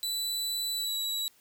sawtooth tone with pitch glide, 3972 to 3904 Hz, B7 to B7, +9 to -21 cents, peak -27 dBFS, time 0.03-1.28 s, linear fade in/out 0 ms, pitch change -30 cents, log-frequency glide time 0.74-0.97 s, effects white hiss -63 dBFS RMS until 1.4 s

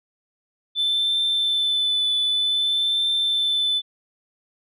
sine tone with vibrato, 3521 Hz, A7, in tune, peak -17 dBFS, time 0.75-3.82 s, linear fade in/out 50 ms, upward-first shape triangle, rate 0.53 Hz, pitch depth 21 cents each way, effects tanh soft clip ceiling -16 dBFS

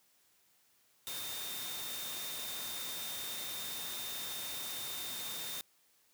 sine tone in noise, 3644 Hz, A#7, 40 cents flat, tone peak -44 dBFS, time 1.07-5.61 s, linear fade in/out 0 ms, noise white, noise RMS -42 dBFS, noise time 1.07-5.61 s, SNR -5 dB, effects white hiss -70 dBFS RMS until 6.13 s + high-pass 80 Hz 12 dB/octave

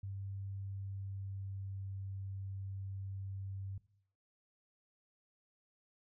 sine tone with pitch glide, 98 to 97.1 Hz, G2 to G2, 0 to -16 cents, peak -40 dBFS, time 0.03-3.78 s, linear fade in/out 5 ms, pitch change -16 cents, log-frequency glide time 0.55-1.95 s, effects noise-tail reverb RT60 0.6 s tail -18 dB re dry

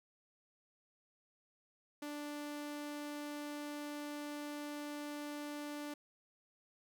sawtooth tone, 293.7 Hz, D4, in tune, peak -38 dBFS, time 2.02-5.94 s, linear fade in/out 5 ms, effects 12-bit

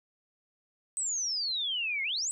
sine exponential two-way sweep, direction down then up, 8310 to 2103 to 8310 Hz, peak -29 dBFS, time 0.97-2.31 s, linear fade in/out 0 ms, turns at 2.03 s, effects none

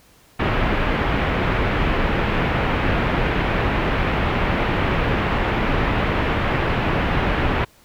pink low-pass noise, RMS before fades -20 dBFS, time 0.39-7.65 s, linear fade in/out 10 ms, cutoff 2700 Hz, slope 24 dB/octave, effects pink hiss -53 dBFS RMS until 7.84 s

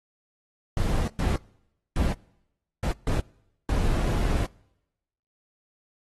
brown noise bursts at uneven times, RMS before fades -24 dBFS, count 6, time 0.77-1.08 / 1.19-1.36 / 1.96-2.13 / 2.83-2.92 / 3.07-3.2 / 3.69-4.46 s, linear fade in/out 2 ms, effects noise-tail reverb RT60 0.9 s tail -25 dB re dry + AAC 32 kbps

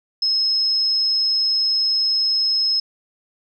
sine tone, 5170 Hz, E8, 34 cents flat, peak -16 dBFS, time 0.22-2.8 s, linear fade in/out 5 ms, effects none

